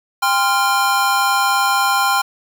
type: tone cluster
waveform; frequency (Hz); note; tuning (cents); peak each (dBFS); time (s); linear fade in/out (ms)
square; 798 / 1039 / 1392; G5 / C6 / F6; +31 / -12 / -6; -19; 0.22-2.22; 10
effects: 7-bit